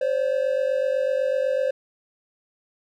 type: tone pair together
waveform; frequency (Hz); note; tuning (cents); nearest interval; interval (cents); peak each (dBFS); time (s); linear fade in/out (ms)
triangle; 524 / 572; C5 / D5; +2 / -46; major second; 152; -20 / -23; 0.01-1.71; 5
effects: none